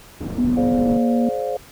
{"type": "low-pass noise", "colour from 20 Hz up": "white", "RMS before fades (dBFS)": -28, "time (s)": [0.2, 0.98], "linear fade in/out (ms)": 10, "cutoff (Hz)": 250, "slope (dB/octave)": 12}
{"type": "tone with pitch glide", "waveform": "sine", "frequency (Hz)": [245.3, 236.3], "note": ["B3", "A#3"], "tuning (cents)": [-12, 24], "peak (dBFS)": -16, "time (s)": [0.38, 1.29], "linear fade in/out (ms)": 2, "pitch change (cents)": -64, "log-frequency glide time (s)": [0.8, 0.95]}
{"type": "chord", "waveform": "sine", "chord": "D half-diminished seventh", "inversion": "second", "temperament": "just", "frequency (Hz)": [422.9, 528.6, 587.3, 704.8], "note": ["Ab4", "C5", "D5", "F5"], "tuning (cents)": [31, 18, 0, 16], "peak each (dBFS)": [-28, -24, -29, -28], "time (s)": [0.57, 1.57], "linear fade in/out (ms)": 2}
{"effects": ["pink hiss -45 dBFS RMS until 1.71 s"]}